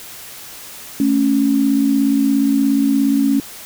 sine tone pair together, 220 / 277 Hz, A3 / C#4, 0 / -1 cents, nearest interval major third, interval 399 cents, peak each -18 / -13 dBFS, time 1-3.4 s, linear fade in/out 2 ms, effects white hiss -35 dBFS RMS until 3.65 s

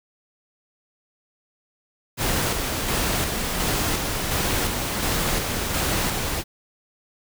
pink noise with tremolo, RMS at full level -23 dBFS, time 2.17-6.44 s, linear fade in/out 50 ms, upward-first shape square, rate 1.4 Hz, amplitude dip 30%, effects none

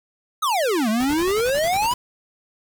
square exponential two-way sweep, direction down then up, 1318.5 to 209.8 to 1017 Hz, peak -19 dBFS, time 0.42-1.94 s, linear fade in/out 10 ms, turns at 0.89 s
pink noise with tremolo, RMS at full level -33 dBFS, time 1-1.94 s, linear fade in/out 2 ms, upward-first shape square, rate 11 Hz, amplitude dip 65%
effects none

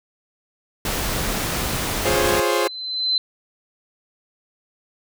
pink noise, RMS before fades -24 dBFS, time 0.85-2.4 s, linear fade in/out 2 ms
sine tone with exponential growth, 4058 Hz, B7, 46 cents sharp, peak -15 dBFS, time 2.03-3.18 s, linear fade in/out 2 ms, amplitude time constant 250 ms
sawtooth chord, Db major seventh, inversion first, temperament equal, 349.2 / 415.3 / 523.3 / 554.4 Hz, F4 / Ab4 / C5 / Db5, 0 / 0 / 0 / 0 cents, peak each -20 / -19 / -19 / -22 dBFS, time 2.05-2.68 s, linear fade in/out 10 ms
effects none

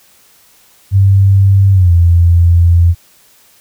sine tone with pitch glide, 97.8 to 85.63 Hz, G2 to F2, -4 to -34 cents, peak -4 dBFS, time 0.91-2.95 s, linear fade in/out 50 ms, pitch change -230 cents, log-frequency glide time 1.72-1.92 s, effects white hiss -47 dBFS RMS until 3.6 s

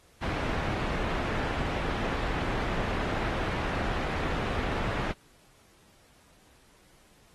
pink low-pass noise, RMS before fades -31 dBFS, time 0.21-5.13 s, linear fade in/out 20 ms, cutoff 2300 Hz, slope 12 dB/octave, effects pink hiss -61 dBFS RMS until 7.34 s + AAC 32 kbps

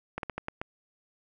slowing click train, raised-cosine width 0.5 ms, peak -18 dBFS, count 6, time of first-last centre 0.18-0.615 s, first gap 52 ms, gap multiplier 1.26, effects none

